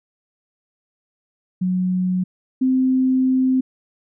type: tone pair in turn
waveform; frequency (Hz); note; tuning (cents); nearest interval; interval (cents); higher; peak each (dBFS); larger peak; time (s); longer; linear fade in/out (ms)
sine; 183.4 / 259.4; F#3 / C4; -15 / -15; tritone; 600; second; -17 / -14; second; 1.61-2.24 / 2.61-3.61; second; 10
effects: none